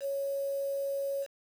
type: tone with quantisation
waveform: sine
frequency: 554 Hz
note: C#5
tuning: 1 cent flat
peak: -30 dBFS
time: 0-1.27 s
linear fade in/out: 50 ms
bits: 8
effects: none